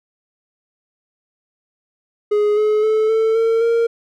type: tone with pitch steps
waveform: triangle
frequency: 417.4 / 426.2 / 435.1 / 444.3 / 453.6 / 463.1 Hz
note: G#4 / G#4 / A4 / A4 / A#4 / A#4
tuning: +9 / +45 / -19 / +17 / -47 / -11 cents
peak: -11 dBFS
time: 2.31-3.87 s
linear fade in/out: 10 ms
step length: 260 ms
effects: none